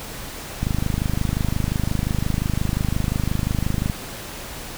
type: click train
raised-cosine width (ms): 5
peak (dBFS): -9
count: 85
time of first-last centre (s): 0.63-3.898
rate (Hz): 25.7
effects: pink hiss -34 dBFS RMS until 4.77 s